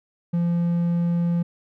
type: tone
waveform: triangle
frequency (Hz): 171.7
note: F3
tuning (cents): -29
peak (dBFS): -17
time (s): 0.33-1.43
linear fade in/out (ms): 10
effects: none